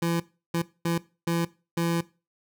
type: tone bursts at uneven times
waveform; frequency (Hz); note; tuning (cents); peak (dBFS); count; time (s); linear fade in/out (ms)
25% pulse; 168.7; E3; +40; -20; 5; 0.02-0.2 / 0.54-0.62 / 0.85-0.98 / 1.27-1.45 / 1.77-2.01; 5
effects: noise-tail reverb RT60 0.3 s tail -19 dB re dry